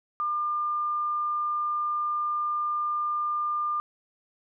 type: tone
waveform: sine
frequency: 1200 Hz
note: D6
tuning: 37 cents sharp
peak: -25 dBFS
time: 0.2-3.8 s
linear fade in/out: 0 ms
effects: none